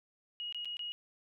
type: tone with dropouts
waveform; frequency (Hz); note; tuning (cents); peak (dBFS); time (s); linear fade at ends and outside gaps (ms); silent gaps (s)
sine; 2888; F#7; -43; -37; 0.4-0.92; 0; 0.525-0.546 / 0.647-0.655 / 0.769-0.793
effects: none